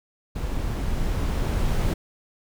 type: noise with level ramp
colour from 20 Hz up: brown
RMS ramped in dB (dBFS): -28 to -21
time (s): 0.35-1.94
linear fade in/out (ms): 10
effects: none